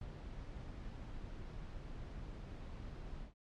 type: noise with ADSR envelope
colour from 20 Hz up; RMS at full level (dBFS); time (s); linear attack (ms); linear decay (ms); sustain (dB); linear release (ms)
brown; -44; 0.01-3.34; 6; 9; -3; 130
effects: low-pass 5000 Hz 12 dB/octave + MP3 64 kbps